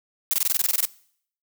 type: noise bursts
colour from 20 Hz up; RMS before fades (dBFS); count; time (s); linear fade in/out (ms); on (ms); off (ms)
blue; -21; 12; 0.31-0.852; 0; 25; 22
effects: noise-tail reverb RT60 0.6 s tail -21 dB re dry